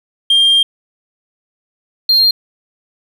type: tone pair in turn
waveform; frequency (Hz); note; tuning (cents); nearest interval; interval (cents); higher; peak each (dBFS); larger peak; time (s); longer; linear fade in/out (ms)
sine; 3199 / 4202; G7 / C8; +34 / +7; perfect fourth; 473; second; -5; neither; 0.3-0.63 / 2.09-2.31; first; 5
effects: tanh soft clip ceiling -6 dBFS + 7-bit